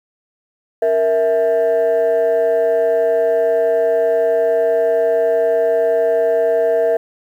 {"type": "tone pair together", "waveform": "sine", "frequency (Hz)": [466.2, 655.5], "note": ["A#4", "E5"], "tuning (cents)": [0, -10], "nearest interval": "tritone", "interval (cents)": 590, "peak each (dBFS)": -13, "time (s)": [0.82, 6.97], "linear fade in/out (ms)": 5, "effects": ["tanh soft clip ceiling -9 dBFS", "8-bit"]}